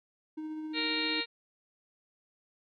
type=tone with tremolo; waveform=triangle; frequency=310.8 Hz; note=D#4; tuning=2 cents flat; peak=-33 dBFS; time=0.37-1.21 s; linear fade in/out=10 ms; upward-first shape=sine; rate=15 Hz; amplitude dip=25%
type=harmonic tone; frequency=466.2 Hz; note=A#4; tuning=in tune; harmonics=1 / 2 / 3 / 4 / 5 / 6 / 7 / 8 / 9; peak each=-41 / -45 / -44 / -39 / -36 / -38 / -47 / -36 / -36 dBFS; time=0.73-1.26 s; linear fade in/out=50 ms
effects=none